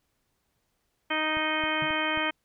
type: harmonic tone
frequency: 311.1 Hz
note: D#4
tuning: in tune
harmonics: 1 / 2 / 3 / 4 / 5 / 6 / 7 / 8 / 10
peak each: -34 / -34 / -34 / -34 / -34 / -34 / -34 / -34 / -34 dBFS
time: 1.1-2.31 s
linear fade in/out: 10 ms
type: click train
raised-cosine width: 5 ms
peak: -31 dBFS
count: 4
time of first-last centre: 1.37-2.174 s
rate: 3.73 Hz
type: tone with exponential decay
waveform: sine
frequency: 146.83 Hz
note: D3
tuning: in tune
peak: -30 dBFS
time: 1.82-1.93 s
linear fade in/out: 2 ms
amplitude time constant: 22 ms
effects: pink hiss -75 dBFS RMS until 2.44 s